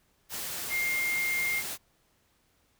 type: tone in noise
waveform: sine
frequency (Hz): 2119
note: C7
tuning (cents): +21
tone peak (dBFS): -27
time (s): 0.69-1.63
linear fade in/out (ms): 50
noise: white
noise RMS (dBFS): -36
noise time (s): 0.29-1.78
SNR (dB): +6
effects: pink hiss -69 dBFS RMS until 2.79 s